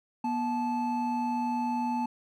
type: tone pair together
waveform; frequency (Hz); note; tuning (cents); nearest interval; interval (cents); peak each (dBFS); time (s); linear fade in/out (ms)
triangle; 241.6 / 871.2; B3 / A5; -38 / -17; octave + minor seventh; 2221; -28 / -28; 0.24-2.06; 5
effects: none